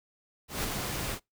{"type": "noise with ADSR envelope", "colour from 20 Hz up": "pink", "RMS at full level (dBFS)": -30, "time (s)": [0.48, 1.2], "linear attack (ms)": 160, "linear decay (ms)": 9, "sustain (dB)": -4, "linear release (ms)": 74, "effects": ["noise-tail reverb RT60 0.2 s tail -26 dB re dry"]}